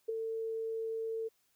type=tone with ADSR envelope; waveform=sine; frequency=448.6 Hz; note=A4; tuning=34 cents sharp; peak=-29 dBFS; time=0.08-1.29 s; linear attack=13 ms; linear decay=11 ms; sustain=-5 dB; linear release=21 ms; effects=white hiss -74 dBFS RMS until 1.55 s